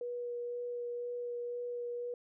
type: tone with vibrato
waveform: sine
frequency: 482.9 Hz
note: B4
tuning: 39 cents flat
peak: -36 dBFS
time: 0.01-2.14 s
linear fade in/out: 2 ms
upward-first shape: sine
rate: 2 Hz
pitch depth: 10 cents each way
effects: none